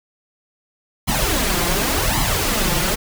pink noise with flanger, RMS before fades -19 dBFS, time 1.07-2.96 s, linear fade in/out 20 ms, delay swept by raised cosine 0.97 to 5.77 ms, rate 0.89 Hz, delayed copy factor +0.75, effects none

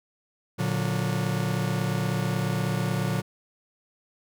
45% pulse chord, Bb augmented, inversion none, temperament just, 116.54 / 145.68 / 182.1 Hz, Bb2 / D3 / F#3, 0 / -14 / -27 cents, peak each -29 dBFS, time 0.58-3.22 s, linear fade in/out 20 ms, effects none

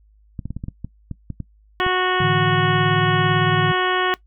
clicks, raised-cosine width 5 ms, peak -16 dBFS, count 11, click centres 0.392 / 0.456 / 0.506 / 0.566 / 0.639 / 0.684 / 0.846 / 1.113 / 1.303 / 1.403 / 1.865 s
harmonic tone, 367.5 Hz, F#4, 12 cents flat, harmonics 1 / 2 / 3 / 4 / 5 / 6 / 7 / 8 / 9, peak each -22 / -25 / -23 / -26 / -25 / -32 / -36 / -29 / -32 dBFS, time 1.8-4.14 s, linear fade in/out 0 ms
sine chord, A suspended fourth, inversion none, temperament equal with one note detuned, 107.49 / 146.83 / 164.81 Hz, A2 / D3 / E3, -40 / 0 / 0 cents, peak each -24 / -21 / -24 dBFS, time 2.2-3.72 s, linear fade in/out 5 ms
effects noise-tail reverb RT60 0.1 s tail -19 dB re dry + added 52 Hz sine -51 dBFS peak until 4.26 s

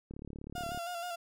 click train, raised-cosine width 3 ms, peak -31 dBFS, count 25, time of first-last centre 0.11-0.775 s, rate 36.1 Hz
35% pulse tone with vibrato, 698 Hz, F5, 1 cent flat, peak -35 dBFS, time 0.55-1.16 s, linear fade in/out 10 ms, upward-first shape square, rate 6.3 Hz, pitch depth 36 cents each way
effects none

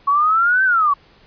sine exponential two-way sweep, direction up then down, 1105 to 1568 to 1105 Hz, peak -12 dBFS, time 0.07-0.94 s, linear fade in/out 10 ms, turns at 0.64 s, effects pink hiss -51 dBFS RMS until 1.26 s + resampled to 11025 Hz

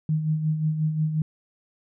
sine tone with tremolo, 155.56 Hz, D#3, in tune, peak -19 dBFS, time 0.09-1.22 s, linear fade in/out 2 ms, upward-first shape sine, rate 5.6 Hz, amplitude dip 55%, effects none

